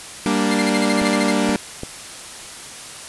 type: chord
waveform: sawtooth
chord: G minor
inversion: none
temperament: equal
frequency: 196 / 233.1 / 293.7 Hz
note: G3 / Bb3 / D4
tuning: 0 / 0 / 0 cents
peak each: -17 dBFS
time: 0.26-1.56 s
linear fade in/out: 0 ms
type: tone bursts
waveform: 30% pulse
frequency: 2093 Hz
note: C7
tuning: in tune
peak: -19 dBFS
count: 11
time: 0.51-1.313 s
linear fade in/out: 5 ms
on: 33 ms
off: 44 ms
type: clicks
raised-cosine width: 2 ms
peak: -14 dBFS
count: 3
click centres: 1.018 / 1.493 / 1.834 s
effects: white hiss -35 dBFS RMS until 3.08 s + resampled to 24000 Hz